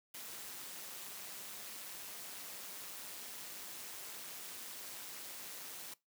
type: noise with amplitude modulation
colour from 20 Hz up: white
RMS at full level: -45 dBFS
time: 0.14-5.94 s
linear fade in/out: 5 ms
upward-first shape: sine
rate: 198 Hz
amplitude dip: 60%
effects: noise-tail reverb RT60 0.2 s tail -21 dB re dry + high-pass 150 Hz 12 dB/octave